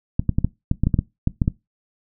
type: clicks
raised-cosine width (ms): 5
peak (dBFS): -5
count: 12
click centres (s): 0.195 / 0.293 / 0.385 / 0.446 / 0.714 / 0.836 / 0.87 / 0.942 / 0.99 / 1.274 / 1.418 / 1.479
effects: noise-tail reverb RT60 0.2 s tail -20 dB re dry